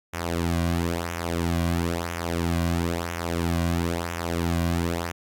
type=tone with flanger; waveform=sawtooth; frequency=85 Hz; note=F2; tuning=46 cents flat; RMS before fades=-26 dBFS; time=0.13-5.12 s; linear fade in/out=10 ms; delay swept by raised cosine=0.22 to 2.32 ms; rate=1 Hz; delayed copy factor=-0.7; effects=AAC 64 kbps